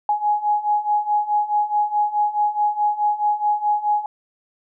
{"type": "beating tone pair", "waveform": "sine", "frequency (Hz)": [833, 837.7], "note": ["G#5", "G#5"], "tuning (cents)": [5, 15], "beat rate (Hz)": 4.7, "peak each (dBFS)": [-22, -19], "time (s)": [0.09, 4.06], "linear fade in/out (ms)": 2, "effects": []}